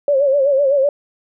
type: tone with vibrato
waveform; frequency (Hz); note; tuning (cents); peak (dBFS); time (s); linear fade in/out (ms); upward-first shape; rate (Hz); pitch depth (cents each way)
sine; 554.4; C#5; 0; -11; 0.08-0.89; 2; sine; 7.9; 87
effects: none